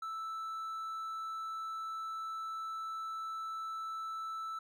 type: tone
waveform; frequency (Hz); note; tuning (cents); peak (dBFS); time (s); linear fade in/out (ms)
triangle; 1318.5; E6; 0; -36; 0.02-4.59; 5
effects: none